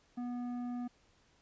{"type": "tone with tanh clipping", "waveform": "sine", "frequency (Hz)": 244.1, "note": "B3", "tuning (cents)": -20, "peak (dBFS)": -38, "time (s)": [0.17, 0.88], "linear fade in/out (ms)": 10, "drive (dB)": 10, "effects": ["pink hiss -69 dBFS RMS until 1.41 s", "resampled to 16000 Hz"]}